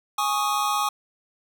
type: chord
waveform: square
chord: Ab suspended fourth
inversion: none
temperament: equal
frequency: 830.6 / 1108.7 / 1244.5 Hz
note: Ab5 / Db6 / Eb6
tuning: 0 / 0 / 0 cents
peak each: -27 dBFS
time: 0.18-0.89 s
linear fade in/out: 5 ms
effects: none